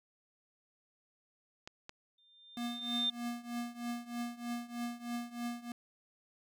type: clicks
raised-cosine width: 0.2 ms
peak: -28 dBFS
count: 2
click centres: 1.675 / 1.894 s
type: tone with exponential growth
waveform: sine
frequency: 3600 Hz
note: A7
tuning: 39 cents sharp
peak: -28 dBFS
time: 2.18-3.1 s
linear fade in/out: 5 ms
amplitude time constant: 200 ms
type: tone with tremolo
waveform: square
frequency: 238.6 Hz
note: A#3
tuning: 41 cents sharp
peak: -35 dBFS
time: 2.57-5.72 s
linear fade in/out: 2 ms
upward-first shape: triangle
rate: 3.2 Hz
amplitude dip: 90%
effects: none